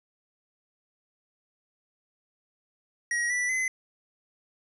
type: tone with pitch steps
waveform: square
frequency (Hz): 1900 / 1968.1 / 2039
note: A#6 / B6 / C7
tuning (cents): +33 / -7 / -45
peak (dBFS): -26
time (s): 3.11-3.68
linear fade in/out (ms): 2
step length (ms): 190
effects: resampled to 24000 Hz